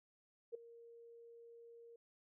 sine tone with ADSR envelope, 466.2 Hz, A#4, in tune, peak -39 dBFS, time 0.52-1.96 s, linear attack 27 ms, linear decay 7 ms, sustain -17 dB, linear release 4 ms, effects none

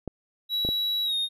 clicks, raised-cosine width 2 ms, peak -18 dBFS, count 3, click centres 0.077 / 0.65 / 0.689 s
triangle tone with pitch glide, 3900 to 3700 Hz, B7 to A#7, -23 to -14 cents, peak -23 dBFS, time 0.49-1.29 s, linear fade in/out 50 ms, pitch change -91 cents, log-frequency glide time 1.04-1.15 s
effects none

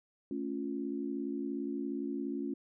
sine chord, A augmented, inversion none, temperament equal, 220 / 277.2 / 349.2 Hz, A3 / C#4 / E#4, 0 / 0 / 0 cents, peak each -40 / -36 / -40 dBFS, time 0.31-2.54 s, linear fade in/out 2 ms, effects none

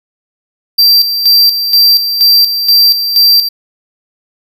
square tone with tremolo, 4703 Hz, D8, 2 cents sharp, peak -4 dBFS, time 0.78-3.49 s, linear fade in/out 10 ms, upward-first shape square, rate 2.1 Hz, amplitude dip 60%, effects none

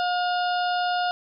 harmonic tone, 715 Hz, F5, 41 cents sharp, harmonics 1 / 2 / 4 / 5 / 6 / 7, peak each -23 / -29 / -35 / -37 / -39 / -40 dBFS, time 0-1.11 s, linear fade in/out 0 ms, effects none

